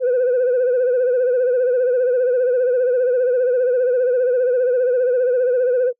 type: tone with vibrato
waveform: sine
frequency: 500 Hz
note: B4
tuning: 21 cents sharp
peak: -12 dBFS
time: 0-5.93 s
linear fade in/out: 50 ms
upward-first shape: sine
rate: 15 Hz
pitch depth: 68 cents each way
effects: noise-tail reverb RT60 0.1 s tail -26 dB re dry + tanh soft clip ceiling -12 dBFS